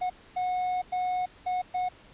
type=tone bursts at uneven times; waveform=triangle; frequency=730 Hz; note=F#5; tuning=24 cents flat; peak=-24 dBFS; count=5; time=0.01-0.1 / 0.36-0.82 / 0.92-1.26 / 1.46-1.62 / 1.74-1.89 s; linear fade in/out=10 ms; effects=pink hiss -54 dBFS RMS until 2.13 s + resampled to 8000 Hz